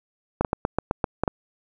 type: clicks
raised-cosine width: 1 ms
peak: -7 dBFS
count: 9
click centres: 0.41 / 0.448 / 0.531 / 0.651 / 0.786 / 0.911 / 1.042 / 1.236 / 1.278 s
effects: none